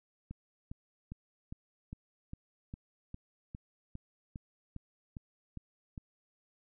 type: click train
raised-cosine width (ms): 5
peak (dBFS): -30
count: 15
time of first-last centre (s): 0.31-5.978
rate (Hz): 2.47
effects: none